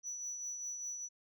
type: tone with tremolo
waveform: sine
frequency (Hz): 5920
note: F#8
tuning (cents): 0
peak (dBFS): -35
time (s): 0.03-1.09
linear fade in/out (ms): 50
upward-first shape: triangle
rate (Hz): 5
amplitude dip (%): 55
effects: tanh soft clip ceiling -37 dBFS